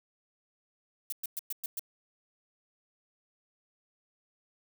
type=noise bursts; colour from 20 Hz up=violet; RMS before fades=-35 dBFS; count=6; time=1.1-1.794 s; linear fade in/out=2 ms; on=24 ms; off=110 ms; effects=none